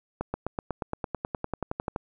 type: accelerating click train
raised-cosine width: 1 ms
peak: -15 dBFS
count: 18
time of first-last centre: 0.21-1.961 s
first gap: 130 ms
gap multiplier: 0.97
effects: none